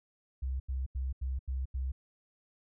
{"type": "tone bursts", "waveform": "sine", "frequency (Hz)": 65.41, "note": "C2", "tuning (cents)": 0, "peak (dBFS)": -31, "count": 6, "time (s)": [0.42, 1.92], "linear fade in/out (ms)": 10, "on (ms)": 180, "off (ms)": 84, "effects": []}